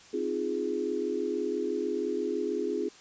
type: chord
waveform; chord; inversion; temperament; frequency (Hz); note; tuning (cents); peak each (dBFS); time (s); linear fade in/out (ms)
sine; F minor seventh; second; equal; 261.6 / 311.1 / 349.2 / 415.3; C4 / Eb4 / F4 / Ab4; 0 / 0 / 0 / 0; -36 / -36 / -33 / -31; 0.13-2.89; 10
effects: white hiss -53 dBFS RMS until 3 s + resampled to 16000 Hz